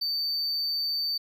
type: tone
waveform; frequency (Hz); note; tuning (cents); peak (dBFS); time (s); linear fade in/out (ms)
triangle; 4577; D8; -45; -25; 0.01-1.18; 10
effects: none